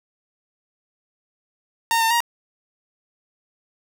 sawtooth tone with pitch steps, 918 / 903 / 942 Hz, A#5 / A5 / A#5, -27 / +45 / +18 cents, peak -13 dBFS, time 1.91-2.204 s, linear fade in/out 0 ms, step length 98 ms, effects none

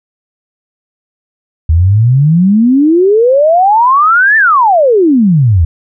sine exponential two-way sweep, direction up then down, 76.6 to 1808 to 76.6 Hz, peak -4 dBFS, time 1.69-5.65 s, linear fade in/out 5 ms, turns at 4.37 s, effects none

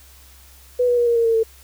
sine tone with pitch steps, 493.9 / 486 / 478.2 / 470.5 / 463 / 455.5 / 448.2 Hz, B4 / B4 / A#4 / A#4 / A#4 / A#4 / A4, 0 / -28 / +44 / +16 / -12 / -40 / +32 cents, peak -14 dBFS, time 0.79-1.434 s, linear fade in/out 10 ms, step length 92 ms, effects added 66 Hz sine -47 dBFS peak until 1.63 s + white hiss -49 dBFS RMS until 1.63 s

